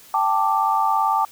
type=chord; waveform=sine; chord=G suspended second; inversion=none; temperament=just; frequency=784 / 882 / 1176 Hz; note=G5 / A5 / D6; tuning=0 / +4 / +2 cents; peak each=-22 / -20 / -21 dBFS; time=0.14-1.25 s; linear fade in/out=2 ms; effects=white hiss -47 dBFS RMS until 1.31 s